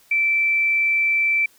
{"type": "tone", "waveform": "sine", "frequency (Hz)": 2331, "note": "D7", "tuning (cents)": -14, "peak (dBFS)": -16, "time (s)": [0.11, 1.46], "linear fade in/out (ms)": 5, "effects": ["white hiss -55 dBFS RMS until 1.58 s"]}